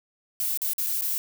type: noise with dropouts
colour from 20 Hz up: violet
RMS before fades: -27 dBFS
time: 0.4-1.18 s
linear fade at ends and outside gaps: 0 ms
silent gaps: 0.574-0.618 / 0.734-0.782 / 0.864-0.868 / 1.011-1.021 s
effects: none